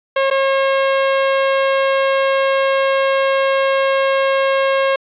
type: tone with dropouts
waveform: sawtooth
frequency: 541 Hz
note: C#5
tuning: 42 cents flat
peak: -9 dBFS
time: 0.16-4.96 s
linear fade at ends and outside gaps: 5 ms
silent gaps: 0.302-0.31 s
effects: resampled to 8000 Hz + 8-bit